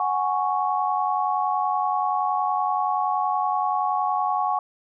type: chord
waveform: sine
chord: F# suspended second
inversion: none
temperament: equal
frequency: 740 / 830.6 / 1108.7 Hz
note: F#5 / G#5 / C#6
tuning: 0 / 0 / 0 cents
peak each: -25 dBFS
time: 0-4.59 s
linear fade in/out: 2 ms
effects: none